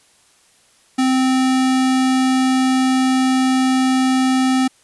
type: tone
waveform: square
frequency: 260 Hz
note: C4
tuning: 11 cents flat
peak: -14 dBFS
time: 0.98-4.68 s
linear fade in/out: 10 ms
effects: white hiss -54 dBFS RMS until 4.83 s + resampled to 24000 Hz